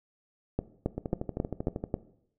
two click trains, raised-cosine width 2 ms, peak -14 / -19 dBFS, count 6 / 12, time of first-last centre 0.59-1.941 / 0.98-1.839 s, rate 3.7 / 12.8 Hz, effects noise-tail reverb RT60 0.7 s tail -17 dB re dry

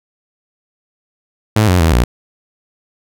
sawtooth tone with pitch steps, 108 / 90.4 / 81.3 / 59.8 Hz, A2 / F#2 / E2 / A#1, -32 / -40 / -23 / +45 cents, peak -5 dBFS, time 1.56-2.04 s, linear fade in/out 5 ms, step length 120 ms, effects none

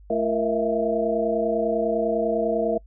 sine tone cluster, 219.3 / 338 / 466.8 / 643 / 673 Hz, A3 / E4 / A#4 / E5 / E5, -6 / +43 / +2 / -43 / +36 cents, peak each -29 / -30 / -24 / -26 / -27 dBFS, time 0.1-2.78 s, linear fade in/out 5 ms, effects noise-tail reverb RT60 0.1 s tail -26 dB re dry + added 50 Hz sine -45 dBFS peak until 2.86 s

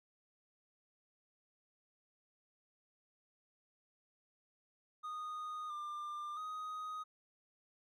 triangle tone with pitch steps, 1236 / 1195 / 1251 Hz, D#6 / D6 / D#6, -12 / +30 / +9 cents, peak -39 dBFS, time 5.03-7.04 s, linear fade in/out 20 ms, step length 670 ms, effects none

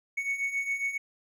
triangle beating tone pair, 2215 / 2222.3 Hz, C#7 / C#7, -2 / +4 cents, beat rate 7.3 Hz, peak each -33 / -28 dBFS, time 0.17-0.98 s, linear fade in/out 10 ms, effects none

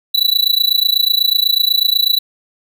square tone with amplitude modulation, 3951 Hz, B7, in tune, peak -8 dBFS, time 0.14-2.19 s, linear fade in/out 10 ms, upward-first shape sine, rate 28.1 Hz, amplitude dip 95%, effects none

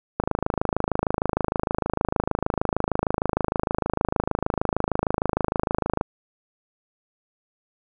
click train, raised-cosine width 1 ms, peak -7 dBFS, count 155, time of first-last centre 0.2-6.011 s, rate 26.5 Hz, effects none

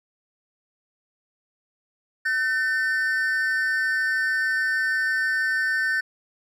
triangle tone pair together, 1523.4 / 1797 Hz, G6 / A6, -50 / +36 cents, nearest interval minor third, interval 286 cents, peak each -22 dBFS, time 2.25-6.01 s, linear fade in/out 10 ms, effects none

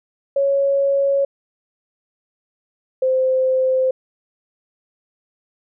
sine tone pair in turn, 554.4 / 519.5 Hz, C#5 / C5, 0 / -12 cents, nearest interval minor second, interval 112 cents, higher first, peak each -14 dBFS, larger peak neither, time 0.36-1.25 / 3.02-3.91 s, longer neither, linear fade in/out 5 ms, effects none

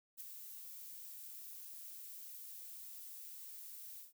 violet noise with ADSR envelope, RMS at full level -45 dBFS, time 0.17-4.13 s, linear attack 37 ms, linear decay 6 ms, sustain -6 dB, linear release 140 ms, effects none

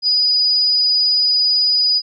sine tone, 4941 Hz, D#8, 13 cents flat, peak -12 dBFS, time 0.02-2.02 s, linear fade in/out 50 ms, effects none

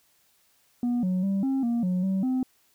sine tone with pitch steps, 242.4 / 183.9 / 195.5 / 268.3 / 235.7 / 181.9 / 191.2 / 257.6 Hz, B3 / F#3 / G3 / C4 / A#3 / F#3 / G3 / C4, -32 / -10 / -4 / +44 / +19 / -29 / -43 / -27 cents, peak -20 dBFS, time 0.83-2.43 s, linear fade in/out 2 ms, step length 200 ms, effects tanh soft clip ceiling -22 dBFS + white hiss -65 dBFS RMS until 2.74 s

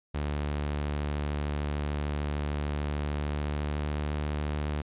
sawtooth tone with pitch glide, 73.42 to 74.4 Hz, D2 to D2, 0 to +23 cents, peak -25 dBFS, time 0.14-4.82 s, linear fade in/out 10 ms, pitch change +23 cents, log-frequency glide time 3.18-4.01 s, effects resampled to 8000 Hz

